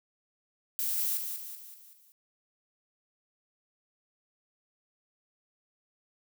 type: noise with echo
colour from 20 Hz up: violet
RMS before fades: -31 dBFS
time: 0.79-1.17 s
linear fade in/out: 0 ms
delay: 190 ms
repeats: 5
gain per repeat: -6 dB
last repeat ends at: 2.12 s
effects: none